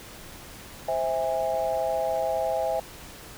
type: chord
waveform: sine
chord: C augmented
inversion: none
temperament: just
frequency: 523.3 / 654.1 / 817.6 Hz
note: C5 / E5 / G#5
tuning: 0 / -14 / -27 cents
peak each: -29 / -26 / -29 dBFS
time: 0.88-2.8 s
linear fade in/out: 5 ms
effects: tanh soft clip ceiling -14 dBFS + pink hiss -44 dBFS RMS until 3.37 s